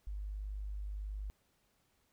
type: tone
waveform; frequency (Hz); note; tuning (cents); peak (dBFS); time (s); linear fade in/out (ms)
sine; 50.7; G#1; -41; -38; 0.07-1.3; 0
effects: pink hiss -75 dBFS RMS until 2.12 s